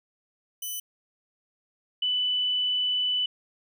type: tone pair in turn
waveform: 5% pulse / sine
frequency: 3000 / 2988 Hz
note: F#7 / F#7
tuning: +23 / +16 cents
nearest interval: unison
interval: 7 cents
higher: first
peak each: -23 dBFS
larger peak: neither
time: 0.62-0.8 / 2.02-3.26 s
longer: second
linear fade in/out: 5 ms
effects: none